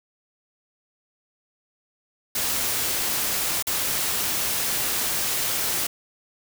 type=noise with dropouts; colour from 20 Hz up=white; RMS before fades=-25 dBFS; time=2.35-5.87 s; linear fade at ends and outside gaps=5 ms; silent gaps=3.626-3.669 s; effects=none